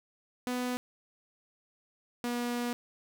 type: tone pair in turn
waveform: sawtooth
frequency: 248.5 / 241.3 Hz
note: B3 / B3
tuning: +11 / -40 cents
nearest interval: minor second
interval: 51 cents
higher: first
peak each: -27 dBFS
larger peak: neither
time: 0.47-0.77 / 2.24-2.73 s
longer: second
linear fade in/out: 0 ms
effects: none